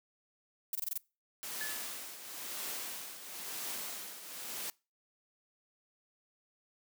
violet noise bursts, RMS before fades -35 dBFS, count 6, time 0.73-0.977 s, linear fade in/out 2 ms, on 22 ms, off 23 ms
white noise with tremolo, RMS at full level -39 dBFS, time 1.43-4.7 s, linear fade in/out 0 ms, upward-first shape triangle, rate 0.99 Hz, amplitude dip 70%
triangle tone with exponential decay, 1722 Hz, A6, 38 cents flat, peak -34 dBFS, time 1.61-2.04 s, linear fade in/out 1 ms, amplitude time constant 92 ms
effects noise-tail reverb RT60 0.3 s tail -24 dB re dry + high-pass 200 Hz 12 dB/octave

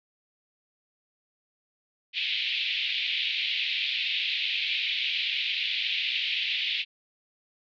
pink band-pass noise, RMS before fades -29 dBFS, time 2.13-6.85 s, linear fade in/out 50 ms, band 2300 to 3900 Hz, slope 48 dB/octave, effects none

